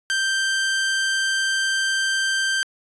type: tone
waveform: sawtooth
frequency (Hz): 1568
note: G6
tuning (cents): 0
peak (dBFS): -16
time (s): 0.1-2.63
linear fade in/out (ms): 0
effects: resampled to 22050 Hz